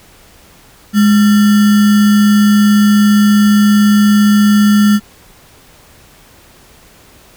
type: tone with sample-and-hold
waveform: sine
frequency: 207.7 Hz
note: G#3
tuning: in tune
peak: -5 dBFS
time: 0.93-5 s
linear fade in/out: 50 ms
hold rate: 1575 Hz
effects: pink hiss -43 dBFS RMS until 7.36 s